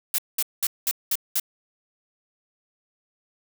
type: noise bursts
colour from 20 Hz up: blue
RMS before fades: -23 dBFS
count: 6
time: 0.14-1.398 s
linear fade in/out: 2 ms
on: 43 ms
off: 200 ms
effects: none